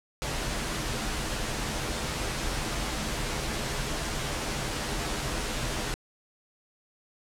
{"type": "noise with comb filter", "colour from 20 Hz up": "pink", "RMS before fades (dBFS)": -31, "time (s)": [0.22, 5.94], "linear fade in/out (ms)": 0, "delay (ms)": 11, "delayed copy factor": -0.55, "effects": ["low-pass 9000 Hz 12 dB/octave"]}